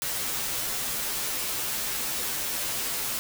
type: noise with comb filter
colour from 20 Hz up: white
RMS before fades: -30 dBFS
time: 0.02-3.19 s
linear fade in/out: 0 ms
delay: 11 ms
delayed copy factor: -0.9
effects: none